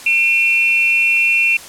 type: tone pair together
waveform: sine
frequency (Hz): 2399 / 2700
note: D7 / E7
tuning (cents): +36 / +41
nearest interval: major second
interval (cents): 205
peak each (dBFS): -15 / -13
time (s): 0.06-1.57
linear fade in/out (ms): 5
effects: white hiss -35 dBFS RMS until 1.68 s + low-pass 11000 Hz 12 dB/octave